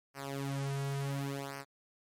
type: tone with flanger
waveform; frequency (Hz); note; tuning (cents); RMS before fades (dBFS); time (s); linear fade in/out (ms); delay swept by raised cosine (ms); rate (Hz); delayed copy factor
sawtooth; 138.59; C#3; 0; -37; 0.14-1.65; 50; 0.27 to 3.87; 0.7; -0.85
effects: MP3 64 kbps